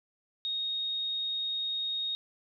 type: tone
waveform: sine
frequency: 3730 Hz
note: A#7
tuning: in tune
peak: -30 dBFS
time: 0.45-2.15 s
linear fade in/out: 0 ms
effects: none